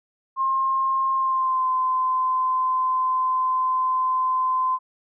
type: tone with pitch glide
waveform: sine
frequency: 1065 to 1030.5 Hz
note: C6 to C6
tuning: +30 to -27 cents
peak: -19 dBFS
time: 0.36-4.79 s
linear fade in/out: 50 ms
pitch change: -57 cents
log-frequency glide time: 1.14-1.68 s
effects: none